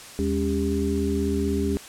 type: tone cluster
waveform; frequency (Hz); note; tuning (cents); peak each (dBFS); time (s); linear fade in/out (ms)
sine; 78.8 / 204.6 / 280.6 / 397.1; D#2 / G#3 / C#4 / G4; +23 / -26 / +21 / +22; -27; 0.19-1.77; 0
effects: white hiss -42 dBFS RMS until 1.88 s + low-pass 10000 Hz 12 dB/octave